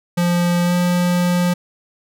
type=tone with pitch glide; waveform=square; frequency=174.61 to 176.95 Hz; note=F3 to F3; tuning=0 to +23 cents; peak=-15 dBFS; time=0.17-1.54 s; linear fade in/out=10 ms; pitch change=+23 cents; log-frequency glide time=0.63-0.74 s; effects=none